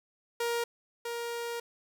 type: tone pair in turn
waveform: sawtooth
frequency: 470.5 / 470.5 Hz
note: A#4 / A#4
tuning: +16 / +16 cents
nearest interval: unison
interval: 0 cents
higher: neither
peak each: -25 / -30 dBFS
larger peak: first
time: 0.4-0.64 / 1.05-1.6 s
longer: second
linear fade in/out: 5 ms
effects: none